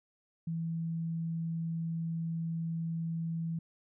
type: tone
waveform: sine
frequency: 164.81 Hz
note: E3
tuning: in tune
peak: -32 dBFS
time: 0.47-3.59 s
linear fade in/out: 5 ms
effects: none